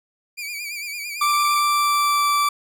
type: tone with vibrato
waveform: sawtooth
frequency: 2349 Hz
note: D7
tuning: in tune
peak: -25 dBFS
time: 0.37-1.62 s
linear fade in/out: 20 ms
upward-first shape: sine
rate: 8.9 Hz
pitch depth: 69 cents each way
type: tone with pitch glide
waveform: 40% pulse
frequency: 1174.7 to 1163.9 Hz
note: D6 to D6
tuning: 0 to -16 cents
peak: -16 dBFS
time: 1.21-2.49 s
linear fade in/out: 5 ms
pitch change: -16 cents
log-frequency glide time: 1.64-2.24 s
effects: none